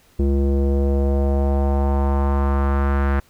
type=tone with low-pass filter sweep; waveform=square; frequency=69.3 Hz; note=C#2; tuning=in tune; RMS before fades=-18 dBFS; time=0.19-3.2 s; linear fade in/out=5 ms; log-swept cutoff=360 to 1600 Hz; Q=2.3; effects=pink hiss -55 dBFS RMS until 3.29 s